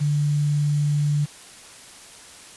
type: tone with quantisation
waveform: sine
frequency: 146.83 Hz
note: D3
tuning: in tune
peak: -18 dBFS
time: 0-1.26 s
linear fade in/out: 20 ms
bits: 7
effects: white hiss -44 dBFS RMS until 2.56 s + resampled to 24000 Hz